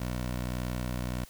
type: tone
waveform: 15% pulse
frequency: 61.6 Hz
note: B1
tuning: 4 cents flat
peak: -25 dBFS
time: 0-1.25 s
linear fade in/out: 5 ms
effects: white hiss -54 dBFS RMS until 1.29 s